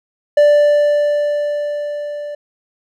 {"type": "tone with level ramp", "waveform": "triangle", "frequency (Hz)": 587.3, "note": "D5", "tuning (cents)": 0, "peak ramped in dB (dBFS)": [-4, -22], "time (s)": [0.37, 2.35], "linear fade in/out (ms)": 5, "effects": []}